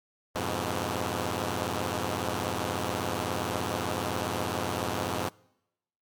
5% pulse chord, F diminished, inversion none, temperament equal, 87.31 / 103.83 / 123.47 Hz, F2 / Ab2 / Cb3, 0 / 0 / 0 cents, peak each -21 / -22 / -23 dBFS, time 0.35-5.29 s, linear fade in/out 5 ms, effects noise-tail reverb RT60 0.9 s tail -25 dB re dry + MP3 96 kbps

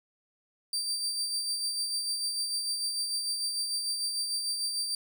30% pulse tone with tremolo, 4674 Hz, D8, 9 cents flat, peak -25 dBFS, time 0.73-4.95 s, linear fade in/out 2 ms, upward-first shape sine, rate 6.7 Hz, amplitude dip 40%, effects none

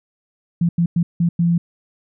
sine tone bursts at uneven times, 170.6 Hz, F3, 40 cents flat, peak -13 dBFS, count 5, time 0.61-0.69 / 0.78-0.86 / 0.96-1.03 / 1.2-1.29 / 1.39-1.58 s, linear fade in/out 5 ms, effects none

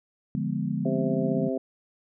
sine chord, D diminished seventh, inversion none, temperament equal, 146.83 / 174.61 / 207.7 / 246.9 Hz, D3 / F3 / Ab3 / Cb4, 0 / 0 / 0 / 0 cents, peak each -31 / -31 / -30 / -32 dBFS, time 0.35-1.49 s, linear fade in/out 0 ms
harmonic tone, 131.5 Hz, C3, 9 cents sharp, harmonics 2 / 3 / 4 / 5, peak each -29 / -31 / -32 / -33 dBFS, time 0.85-1.58 s, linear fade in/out 5 ms
effects none

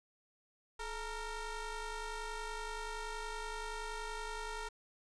20% pulse ring-modulated tone, 455.7 Hz, A#4, 39 cents flat, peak -32 dBFS, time 0.79-4.69 s, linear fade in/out 10 ms, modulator 481 Hz, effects resampled to 22050 Hz + 10-bit

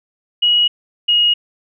sine tone pair in turn, 2905 / 2880 Hz, F#7 / F#7, -32 / -47 cents, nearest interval unison, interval 15 cents, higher first, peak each -10 dBFS, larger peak neither, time 0.42-0.68 / 1.08-1.34 s, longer neither, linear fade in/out 10 ms, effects none

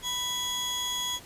30% pulse tone pair together, 987.8 / 3340 Hz, B5 / G#7, 0 / +9 cents, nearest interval octave + major sixth, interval 2109 cents, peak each -34 / -27 dBFS, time 0.02-1.2 s, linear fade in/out 50 ms, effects pink hiss -49 dBFS RMS until 1.25 s + resampled to 32000 Hz

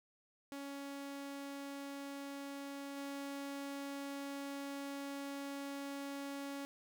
sawtooth tone with level steps, 279.4 Hz, C#4, 14 cents sharp, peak -40 / -38 dBFS, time 0.52-6.65 s, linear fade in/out 0 ms, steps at 2.96 s, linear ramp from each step 20 ms, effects none

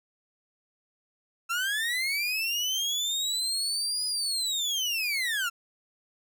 30% pulse linear two-way sweep, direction up then down, 1333 to 4978 to 1333 Hz, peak -24 dBFS, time 1.49-5.5 s, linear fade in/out 20 ms, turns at 4.06 s, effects none

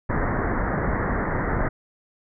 pink low-pass noise, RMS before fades -24 dBFS, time 0.09-1.69 s, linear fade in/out 10 ms, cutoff 2000 Hz, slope 96 dB/octave, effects none

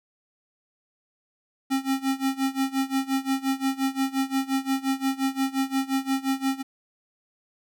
square tone with tremolo, 268.3 Hz, C4, 44 cents sharp, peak -21 dBFS, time 1.7-6.63 s, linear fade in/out 20 ms, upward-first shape sine, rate 5.7 Hz, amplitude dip 90%, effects none

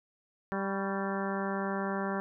harmonic tone with a mistuned harmonic, 196 Hz, G3, in tune, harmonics 1 / 2 / 3 / 4 / 5 / 6 / 7 / 8 / 9, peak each -34 / -37 / -39 / -40 / -41 / -42 / -42 / -43 / -44 dBFS, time 0.52-2.2 s, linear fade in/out 0 ms, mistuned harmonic 6, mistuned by -60 cents, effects none

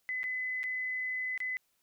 sine tone with dropouts, 2017 Hz, B6, 36 cents sharp, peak -32 dBFS, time 0.09-1.57 s, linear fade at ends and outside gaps 0 ms, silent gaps 0.232-0.24 / 0.632-0.639 / 1.377-1.403 s, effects white hiss -75 dBFS RMS until 1.82 s

